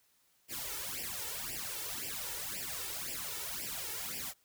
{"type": "noise with flanger", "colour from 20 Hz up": "white", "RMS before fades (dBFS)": -40, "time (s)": [0.48, 4.34], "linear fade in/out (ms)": 50, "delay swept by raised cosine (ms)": [0.38, 2.28], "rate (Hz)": 1.9, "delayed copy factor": 0.95, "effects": ["white hiss -71 dBFS RMS until 4.44 s"]}